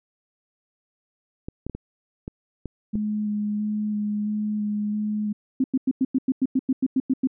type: clicks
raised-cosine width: 3 ms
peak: -19 dBFS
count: 7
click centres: 1.485 / 1.666 / 1.697 / 1.75 / 2.279 / 2.657 / 2.955 s
type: tone with vibrato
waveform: sine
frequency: 210 Hz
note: G#3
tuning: 19 cents sharp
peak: -23 dBFS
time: 2.93-5.33 s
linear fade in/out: 10 ms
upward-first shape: square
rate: 1.5 Hz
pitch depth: 11 cents each way
type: tone bursts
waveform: sine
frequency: 261.8 Hz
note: C4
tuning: 1 cent sharp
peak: -17 dBFS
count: 13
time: 5.6-7.273 s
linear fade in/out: 5 ms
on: 41 ms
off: 95 ms
effects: none